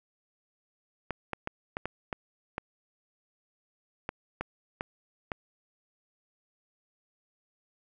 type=clicks; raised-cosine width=0.5 ms; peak=-17 dBFS; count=11; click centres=1.107 / 1.333 / 1.474 / 1.769 / 1.856 / 2.128 / 2.581 / 4.091 / 4.41 / 4.809 / 5.318 s; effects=none